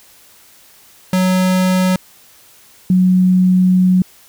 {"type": "tone pair in turn", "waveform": ["square", "sine"], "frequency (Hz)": [185, 183.83], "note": ["F#3", "F#3"], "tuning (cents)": [0, -11], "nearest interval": "unison", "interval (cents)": 11, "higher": "first", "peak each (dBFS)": [-12, -8], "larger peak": "second", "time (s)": [[1.13, 1.96], [2.9, 4.02]], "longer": "second", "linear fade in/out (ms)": 2, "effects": ["white hiss -46 dBFS RMS until 4.28 s"]}